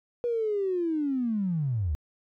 triangle linear sweep, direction down, 486.6 to 67.9 Hz, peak -21 dBFS, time 0.24-1.95 s, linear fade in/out 0 ms, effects tanh soft clip ceiling -23 dBFS

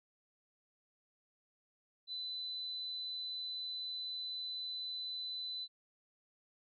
sine tone, 4008 Hz, B7, 25 cents sharp, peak -39 dBFS, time 2.07-5.68 s, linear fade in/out 50 ms, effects none

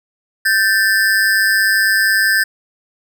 square ring-modulated tone, 1663 Hz, G#6, 2 cents sharp, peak -9 dBFS, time 0.45-2.44 s, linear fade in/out 10 ms, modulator 102 Hz, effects none

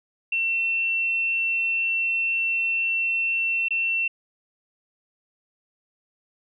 sine tone with dropouts, 2701 Hz, E7, 42 cents sharp, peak -21 dBFS, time 0.32-4.08 s, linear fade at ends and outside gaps 5 ms, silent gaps 3.685-3.706 s, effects none

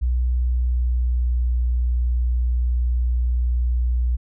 sine tone with pitch glide, 61.5 to 60.65 Hz, B1 to B1, -7 to -31 cents, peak -17 dBFS, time 0.01-4.17 s, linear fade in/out 20 ms, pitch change -24 cents, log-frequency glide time 0.4-1.47 s, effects none

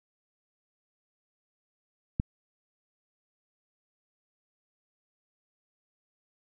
click, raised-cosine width 5 ms, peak -14 dBFS, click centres 2.199 s, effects none

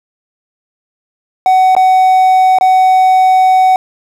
triangle tone with dropouts, 750 Hz, F#5, 23 cents sharp, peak -3 dBFS, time 1.46-3.76 s, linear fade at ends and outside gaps 1 ms, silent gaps 1.751-1.765 / 2.586-2.61 s, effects 7-bit

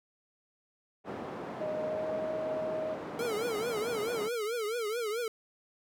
white band-pass noise, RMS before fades -40 dBFS, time 1.04-4.3 s, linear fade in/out 50 ms, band 180 to 630 Hz, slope 12 dB/octave
sine tone with pitch glide, 618 to 627.7 Hz, D#5 to D#5, -12 to +15 cents, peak -32 dBFS, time 1.6-2.95 s, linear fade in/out 20 ms, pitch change +27 cents, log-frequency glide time 1.76-2.1 s
square tone with vibrato, 448.7 Hz, A4, 34 cents sharp, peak -32 dBFS, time 3.19-5.28 s, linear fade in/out 2 ms, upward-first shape triangle, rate 4.6 Hz, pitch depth 170 cents each way
effects none

